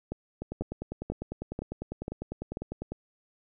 two click trains, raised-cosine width 2 ms, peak -22 / -20 dBFS, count 26 / 6, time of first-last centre 0.42-2.92 / 0.12-2.571 s, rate 10 / 2.04 Hz, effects none

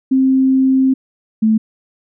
sine tone pair in turn, 263.9 / 219.2 Hz, C4 / A3, +15 / -6 cents, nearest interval minor third, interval 321 cents, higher first, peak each -9 dBFS, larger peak neither, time 0.11-0.94 / 1.42-1.58 s, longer first, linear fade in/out 10 ms, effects none

